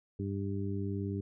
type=harmonic tone; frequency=99 Hz; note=G2; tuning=18 cents sharp; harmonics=1 / 2 / 3 / 4; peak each=-35 / -38 / -40 / -41 dBFS; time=0.19-1.21 s; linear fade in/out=5 ms; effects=none